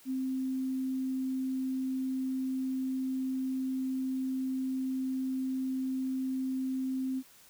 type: tone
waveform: sine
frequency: 261.6 Hz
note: C4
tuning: in tune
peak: -30 dBFS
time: 0.05-7.23 s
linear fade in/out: 50 ms
effects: white hiss -58 dBFS RMS until 7.49 s